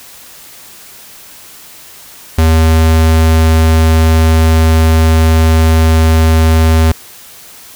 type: tone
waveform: square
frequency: 80.4 Hz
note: E2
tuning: 43 cents flat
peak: -6 dBFS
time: 2.38-6.92 s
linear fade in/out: 5 ms
effects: white hiss -35 dBFS RMS until 7.75 s